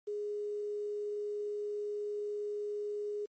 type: tone with quantisation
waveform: sine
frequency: 415.3 Hz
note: G#4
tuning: in tune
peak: -34 dBFS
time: 0.07-3.26 s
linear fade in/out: 10 ms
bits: 10
effects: MP3 32 kbps